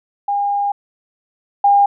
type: tone pair in turn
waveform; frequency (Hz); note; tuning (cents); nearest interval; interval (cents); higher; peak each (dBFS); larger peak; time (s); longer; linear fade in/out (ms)
sine; 810 / 806.4; G#5 / G5; -43 / +49; unison; 8; first; -15 / -8; second; 0.28-0.72 / 1.64-1.86; first; 5
effects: none